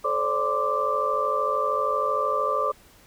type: tone cluster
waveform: sine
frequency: 433.1 / 529 / 582 / 1037 / 1174 Hz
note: A4 / C5 / D5 / C6 / D6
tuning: -27 / +19 / -16 / -16 / -1 cents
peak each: -31 / -29 / -29 / -33 / -24 dBFS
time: 0.04-2.72 s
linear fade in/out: 10 ms
effects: pink hiss -54 dBFS RMS until 3.06 s